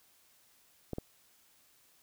clicks, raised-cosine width 2 ms, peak -23 dBFS, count 2, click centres 0.933 / 0.984 s, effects white hiss -66 dBFS RMS until 2.02 s

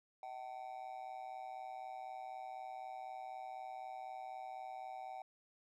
triangle tone with amplitude modulation, 761 Hz, F#5, 48 cents sharp, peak -39 dBFS, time 0.23-5.22 s, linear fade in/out 2 ms, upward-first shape sine, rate 124 Hz, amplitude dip 85%, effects none

